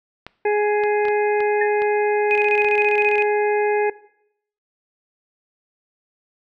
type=clicks; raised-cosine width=0.3 ms; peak=-17 dBFS; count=7; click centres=0.266 / 0.837 / 1.053 / 1.084 / 1.405 / 1.82 / 2.647 s
type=harmonic tone; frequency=417.2 Hz; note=G#4; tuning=8 cents sharp; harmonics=1 / 2 / 4 / 5 / 6; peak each=-17 / -23 / -29 / -31 / -33 dBFS; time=0.45-3.9 s; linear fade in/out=5 ms
type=tone with exponential decay; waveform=sine; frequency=1797 Hz; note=A6; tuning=36 cents sharp; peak=-17 dBFS; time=1.61-1.73 s; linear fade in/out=5 ms; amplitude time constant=25 ms
type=tone bursts; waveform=sine; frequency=2500 Hz; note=D#7; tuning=8 cents sharp; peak=-18 dBFS; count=14; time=2.31-3.223 s; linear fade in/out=0 ms; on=42 ms; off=25 ms
effects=noise-tail reverb RT60 0.7 s tail -19 dB re dry